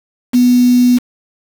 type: tone with quantisation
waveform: sine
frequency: 246.7 Hz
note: B3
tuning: 2 cents flat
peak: -6 dBFS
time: 0.33-0.99 s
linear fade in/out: 20 ms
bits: 4
effects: none